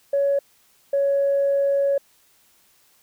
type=tone pair in turn; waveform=sine; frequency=560 / 557.8 Hz; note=C#5 / C#5; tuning=+18 / +11 cents; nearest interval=unison; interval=7 cents; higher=first; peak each=-16 dBFS; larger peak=neither; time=0.13-0.39 / 0.93-1.98 s; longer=second; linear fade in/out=5 ms; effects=tanh soft clip ceiling -13 dBFS + white hiss -59 dBFS RMS until 3.02 s